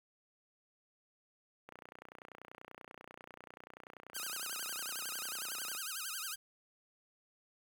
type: click train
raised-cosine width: 0.5 ms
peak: -34 dBFS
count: 124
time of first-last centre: 1.69-5.749 s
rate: 30.3 Hz
type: tone with vibrato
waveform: 5% pulse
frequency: 1405 Hz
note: F6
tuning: 10 cents sharp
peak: -28 dBFS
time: 4.14-6.36 s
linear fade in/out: 20 ms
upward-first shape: sine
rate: 11 Hz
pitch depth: 230 cents each way
effects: high-pass 200 Hz 12 dB/octave + 10-bit